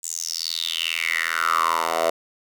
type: tone with high-pass filter sweep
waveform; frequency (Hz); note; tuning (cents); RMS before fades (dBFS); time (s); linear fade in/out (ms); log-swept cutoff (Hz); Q
10% pulse; 82.41; E2; 0; -24; 0.03-2.1; 5; 7600 to 630; 6.4
effects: none